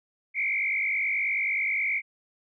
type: tone with frequency modulation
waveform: sine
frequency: 2217 Hz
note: C#7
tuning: in tune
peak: -24 dBFS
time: 0.34-2.02 s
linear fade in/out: 50 ms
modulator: 49.4 Hz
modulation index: 2.6
effects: none

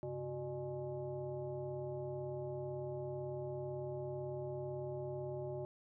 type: tone with frequency modulation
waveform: sine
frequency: 370 Hz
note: F#4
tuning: in tune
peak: -39 dBFS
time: 0.03-5.65 s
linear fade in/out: 0 ms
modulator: 234 Hz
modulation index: 1.3
effects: none

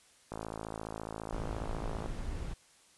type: click train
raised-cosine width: 1 ms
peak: -25 dBFS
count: 96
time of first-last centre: 0.32-2.06 s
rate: 54.6 Hz
type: noise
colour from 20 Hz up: brown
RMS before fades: -38 dBFS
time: 1.32-2.54 s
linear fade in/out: 10 ms
effects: white hiss -63 dBFS RMS until 2.97 s + resampled to 24000 Hz

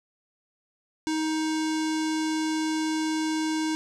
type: tone with low-pass filter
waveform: square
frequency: 314.2 Hz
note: D#4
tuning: 17 cents sharp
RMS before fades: -27 dBFS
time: 1.07-3.75 s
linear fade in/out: 0 ms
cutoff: 6900 Hz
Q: 1.9
effects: none

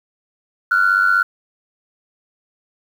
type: tone pair together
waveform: sine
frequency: 1383.9 / 1480 Hz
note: F6 / F#6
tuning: -16 / 0 cents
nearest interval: minor second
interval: 116 cents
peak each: -14 dBFS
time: 0.71-1.23 s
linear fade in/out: 5 ms
effects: tanh soft clip ceiling -6 dBFS + 7-bit

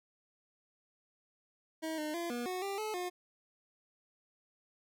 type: tone with pitch steps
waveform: 25% pulse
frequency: 319.2 / 304.6 / 341.6 / 240.9 / 367 / 395.5 / 431 / 358.9 Hz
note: D#4 / D#4 / F4 / B3 / F#4 / G4 / A4 / F4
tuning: +44 / -37 / -38 / -43 / -14 / +15 / -36 / +47 cents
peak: -32 dBFS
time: 1.82-3.1 s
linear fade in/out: 20 ms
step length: 160 ms
effects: none

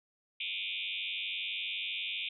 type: tone with frequency modulation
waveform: sine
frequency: 2981 Hz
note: F#7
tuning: 12 cents sharp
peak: -34 dBFS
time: 0.4-2.29 s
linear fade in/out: 5 ms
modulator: 92.2 Hz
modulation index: 7.3
effects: none

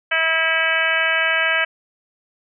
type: harmonic tone with a mistuned harmonic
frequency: 324.3 Hz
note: E4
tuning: 28 cents flat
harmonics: 2 / 3 / 4 / 5 / 6 / 7 / 8 / 9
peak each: -26 / -32 / -27 / -20 / -24 / -23 / -25 / -26 dBFS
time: 0.11-1.65 s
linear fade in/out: 10 ms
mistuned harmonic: 9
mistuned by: +43 cents
effects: none

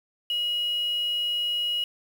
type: tone with quantisation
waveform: sine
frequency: 2900 Hz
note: F#7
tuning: 35 cents flat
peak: -24 dBFS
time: 0.3-1.84 s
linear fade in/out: 2 ms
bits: 7
effects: none

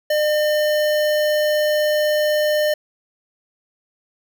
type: tone with notch filter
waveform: square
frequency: 604 Hz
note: D5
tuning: 48 cents sharp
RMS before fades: -18 dBFS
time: 0.1-2.74 s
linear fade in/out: 5 ms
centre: 8100 Hz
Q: 2
effects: none

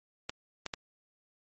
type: clicks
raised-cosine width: 0.2 ms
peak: -17 dBFS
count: 3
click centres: 0.295 / 0.663 / 0.738 s
effects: MP3 32 kbps

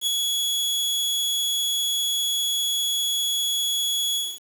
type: tone with ADSR envelope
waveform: sawtooth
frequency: 3365 Hz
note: G#7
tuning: 22 cents sharp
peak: -16 dBFS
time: 0.01-4.4 s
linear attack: 59 ms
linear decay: 8 ms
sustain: -3 dB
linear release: 240 ms
effects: 7-bit

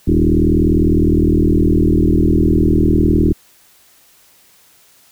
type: tone with frequency modulation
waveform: sine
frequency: 188.5 Hz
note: F#3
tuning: 32 cents sharp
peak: -9 dBFS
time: 0.07-3.33 s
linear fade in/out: 10 ms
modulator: 39.8 Hz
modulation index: 4.4
effects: white hiss -50 dBFS RMS until 5.11 s

